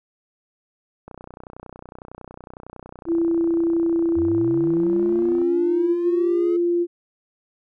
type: click train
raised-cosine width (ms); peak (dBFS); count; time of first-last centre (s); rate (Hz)
1; -24; 135; 1.08-5.417; 30.9
type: tone with pitch glide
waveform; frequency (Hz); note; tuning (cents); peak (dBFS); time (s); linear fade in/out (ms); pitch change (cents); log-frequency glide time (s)
sine; 334.8 to 346.4; E4 to F4; +27 to -14; -17; 3.06-6.87; 50; +59; 4.76-5.03
type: linear sweep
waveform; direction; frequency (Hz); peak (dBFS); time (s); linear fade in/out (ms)
triangle; up; 78.4 to 430.5; -25; 4.16-6.57; 10
effects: none